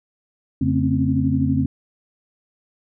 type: tone cluster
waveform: sine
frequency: 88.9 / 141.6 / 222.5 / 261.8 / 274 Hz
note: F2 / C#3 / A3 / C4 / C#4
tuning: +31 / +37 / +20 / +1 / -20 cents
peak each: -24 / -22 / -25 / -20 / -27 dBFS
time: 0.61-1.66 s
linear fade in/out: 5 ms
effects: none